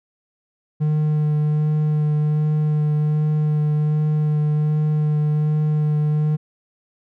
triangle tone with vibrato, 151.5 Hz, D#3, 46 cents flat, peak -14 dBFS, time 0.8-6.37 s, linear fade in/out 20 ms, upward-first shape sine, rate 1.3 Hz, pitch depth 12 cents each way, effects none

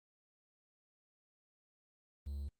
triangle tone with quantisation, 70.7 Hz, C#2, 35 cents sharp, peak -37 dBFS, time 2.26-2.49 s, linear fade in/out 10 ms, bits 11, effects Opus 32 kbps

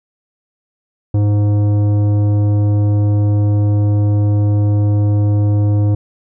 sine tone with tanh clipping, 103.4 Hz, G#2, 7 cents flat, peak -12 dBFS, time 1.14-5.95 s, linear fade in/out 5 ms, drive 12 dB, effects none

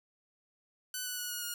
5% pulse tone with pitch steps, 1500 / 1482.8 / 1465.7 / 1448.9 / 1432.3 Hz, F#6 / F#6 / F#6 / F#6 / F6, +23 / +3 / -17 / -37 / +43 cents, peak -25 dBFS, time 0.94-1.54 s, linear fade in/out 2 ms, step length 120 ms, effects none

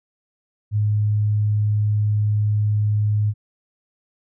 sine tone, 105.2 Hz, G#2, 23 cents sharp, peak -16 dBFS, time 0.71-3.34 s, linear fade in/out 50 ms, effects none

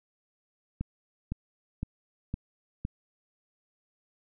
click train, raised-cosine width 5 ms, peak -19 dBFS, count 5, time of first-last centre 0.81-2.851 s, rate 1.96 Hz, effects none

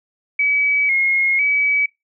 sine tone with vibrato, 2217 Hz, C#7, in tune, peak -14 dBFS, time 0.39-1.86 s, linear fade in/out 5 ms, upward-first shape square, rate 1 Hz, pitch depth 50 cents each way, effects noise-tail reverb RT60 0.2 s tail -23 dB re dry

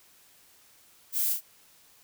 violet noise with echo, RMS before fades -28 dBFS, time 1.12-1.37 s, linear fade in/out 50 ms, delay 42 ms, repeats 1, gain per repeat -5 dB, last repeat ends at 1.412 s, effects white hiss -59 dBFS RMS until 2.03 s

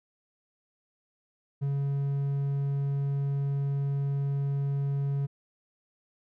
triangle tone, 139.8 Hz, C#3, 15 cents sharp, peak -24 dBFS, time 1.61-5.27 s, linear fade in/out 20 ms, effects none

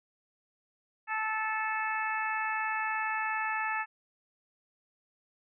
harmonic tone, 437 Hz, A4, 12 cents flat, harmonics 2 / 3 / 4 / 5 / 6, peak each -34 / -36 / -34 / -40 / -39 dBFS, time 1.07-3.86 s, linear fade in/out 50 ms, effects none

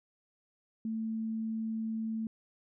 sine tone, 222.3 Hz, A3, 18 cents sharp, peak -32 dBFS, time 0.85-2.27 s, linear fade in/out 2 ms, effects none

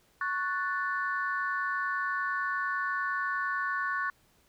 sine chord, F# minor, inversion second, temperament equal, 1108.7 / 1480 / 1760 Hz, C#6 / F#6 / A6, 0 / 0 / 0 cents, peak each -32 / -32 / -34 dBFS, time 0.21-4.1 s, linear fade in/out 2 ms, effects tanh soft clip ceiling -19 dBFS + pink hiss -66 dBFS RMS until 4.48 s

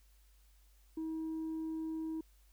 sine tone with tanh clipping, 319.5 Hz, D#4, 46 cents sharp, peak -37 dBFS, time 0.97-2.21 s, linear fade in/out 5 ms, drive 1 dB, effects added 50 Hz sine -62 dBFS peak until 2.52 s + white hiss -72 dBFS RMS until 2.52 s

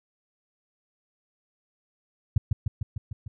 sine tone with echo, 102.9 Hz, G#2, 16 cents flat, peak -14 dBFS, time 2.36-2.38 s, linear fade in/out 5 ms, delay 150 ms, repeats 6, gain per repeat -3 dB, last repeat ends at 3.28 s, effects none

